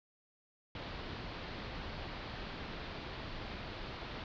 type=low-pass noise; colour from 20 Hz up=pink; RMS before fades=-44 dBFS; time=0.75-4.24 s; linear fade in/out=2 ms; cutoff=4600 Hz; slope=48 dB/octave; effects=none